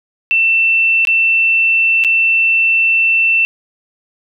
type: tone with dropouts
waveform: sine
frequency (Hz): 2680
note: E7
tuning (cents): +28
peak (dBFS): -9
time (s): 0.31-3.45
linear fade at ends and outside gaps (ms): 0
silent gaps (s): 1.051-1.072 / 2.039-2.047
effects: none